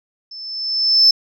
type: tone with level ramp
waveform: sine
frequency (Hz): 5274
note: E8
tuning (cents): 0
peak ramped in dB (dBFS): -32 to -5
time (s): 0.31-1.11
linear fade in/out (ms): 5
effects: tanh soft clip ceiling -3 dBFS